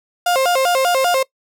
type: tone with vibrato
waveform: 35% pulse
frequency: 612 Hz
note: D#5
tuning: 29 cents flat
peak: -12 dBFS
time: 0.26-1.23 s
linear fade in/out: 5 ms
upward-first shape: square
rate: 5.1 Hz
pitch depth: 250 cents each way
effects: noise-tail reverb RT60 0.1 s tail -22 dB re dry